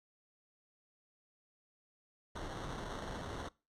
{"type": "noise with sample-and-hold", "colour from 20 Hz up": "pink", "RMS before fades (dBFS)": -43, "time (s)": [2.35, 3.49], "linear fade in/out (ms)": 10, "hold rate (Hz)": 2450, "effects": ["noise-tail reverb RT60 0.3 s tail -22 dB re dry", "low-pass 7000 Hz 12 dB/octave"]}